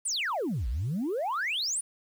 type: exponential two-way sweep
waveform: sine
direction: down then up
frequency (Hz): 9956 to 51.91 to 9956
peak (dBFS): -26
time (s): 0.05-1.81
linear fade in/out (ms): 10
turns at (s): 0.68
effects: tanh soft clip ceiling -25 dBFS + 9-bit